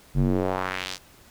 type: tone with band-pass filter sweep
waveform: square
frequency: 46.5 Hz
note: F#1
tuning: 9 cents sharp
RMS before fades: -25 dBFS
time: 0.14-0.99 s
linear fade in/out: 50 ms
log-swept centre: 130 to 6000 Hz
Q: 1.5
effects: pink hiss -53 dBFS RMS until 1.3 s